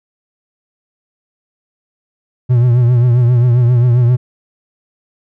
triangle tone with vibrato, 121.8 Hz, B2, 24 cents flat, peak -5 dBFS, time 2.49-4.17 s, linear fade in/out 20 ms, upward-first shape triangle, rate 7.5 Hz, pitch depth 79 cents each way, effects none

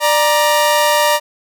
sawtooth tone pair together, 593 / 941.3 Hz, D5 / A#5, +17 / +17 cents, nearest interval minor sixth, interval 800 cents, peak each -10 dBFS, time 0-1.2 s, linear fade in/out 50 ms, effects none

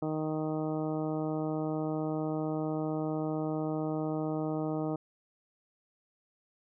harmonic tone, 155.56 Hz, D#3, in tune, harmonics 1 / 2 / 3 / 4 / 5 / 6 / 7 / 8, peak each -36 / -33 / -38 / -39 / -42 / -49 / -51 / -48 dBFS, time 0.02-4.96 s, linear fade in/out 5 ms, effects none

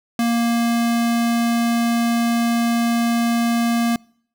square tone, 233.9 Hz, A#3, 6 cents sharp, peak -17 dBFS, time 0.19-3.96 s, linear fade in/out 2 ms, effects noise-tail reverb RT60 0.6 s tail -26 dB re dry

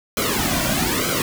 pink noise with flanger, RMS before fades -21 dBFS, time 0.17-1.22 s, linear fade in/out 2 ms, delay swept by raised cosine 1.1 to 2.4 ms, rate 1.1 Hz, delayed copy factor -1, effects none

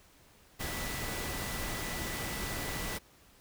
sine tone in noise, 1975.5 Hz, B6, in tune, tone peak -44 dBFS, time 0.59-2.99 s, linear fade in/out 20 ms, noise pink, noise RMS -37 dBFS, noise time 0.59-2.99 s, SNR -10 dB, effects pink hiss -61 dBFS RMS until 3.4 s

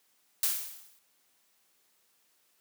blue noise with exponential decay, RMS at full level -25 dBFS, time 0.43-0.99 s, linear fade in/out 2 ms, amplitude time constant 120 ms, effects white hiss -70 dBFS RMS until 2.6 s + high-pass 150 Hz 12 dB/octave

